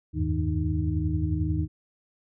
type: tone cluster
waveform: sine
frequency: 79.4 / 90.2 / 101.9 / 157.9 / 308.9 Hz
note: D#2 / F#2 / G#2 / D#3 / D#4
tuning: +36 / -44 / -32 / +26 / -12 cents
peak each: -27 / -34 / -31 / -30 / -31 dBFS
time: 0.13-1.68 s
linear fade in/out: 50 ms
effects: none